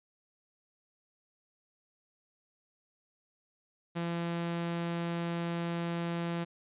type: tone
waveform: sawtooth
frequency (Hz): 170.1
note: F3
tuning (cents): -45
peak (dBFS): -28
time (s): 3.95-6.45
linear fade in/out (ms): 20
effects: resampled to 8000 Hz